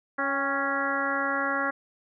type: harmonic tone with a mistuned harmonic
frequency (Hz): 277.2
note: C#4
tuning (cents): 0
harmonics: 1 / 2 / 3 / 4 / 5 / 6 / 7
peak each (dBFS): -34 / -33 / -35 / -32 / -30 / -31 / -35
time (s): 0.18-1.71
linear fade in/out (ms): 10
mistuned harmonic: 3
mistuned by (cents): -44
effects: none